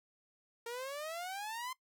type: exponential sweep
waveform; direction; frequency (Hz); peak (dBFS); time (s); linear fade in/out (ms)
sawtooth; up; 459.5 to 1046.5; -36; 0.66-1.73; 5
effects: noise-tail reverb RT60 0.1 s tail -19 dB re dry